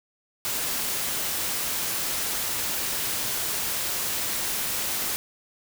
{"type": "noise", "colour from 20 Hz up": "white", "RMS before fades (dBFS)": -28, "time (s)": [0.45, 5.16], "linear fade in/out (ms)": 0, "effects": []}